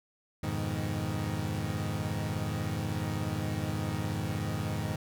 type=chord; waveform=30% pulse; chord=F half-diminished seventh; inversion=none; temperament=equal; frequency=87.31 / 103.83 / 123.47 / 155.56 Hz; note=F2 / Ab2 / Cb3 / Eb3; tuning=0 / 0 / 0 / 0 cents; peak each=-36 / -32 / -36 / -33 dBFS; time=0.43-4.96 s; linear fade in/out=5 ms; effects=none